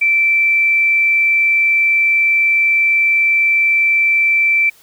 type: tone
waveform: sine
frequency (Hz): 2334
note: D7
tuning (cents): -11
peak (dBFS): -10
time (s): 0.01-4.7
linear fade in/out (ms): 10
effects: white hiss -48 dBFS RMS until 4.82 s